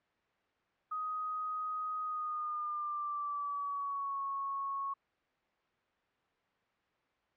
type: tone with pitch glide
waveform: sine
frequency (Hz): 1252 to 1102.6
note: D#6 to C#6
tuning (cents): +10 to -10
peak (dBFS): -34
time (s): 0.91-4.94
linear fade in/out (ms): 10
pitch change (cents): -220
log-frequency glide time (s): 2.02-4.21
effects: white hiss -74 dBFS RMS until 7.36 s + low-pass 2000 Hz 12 dB/octave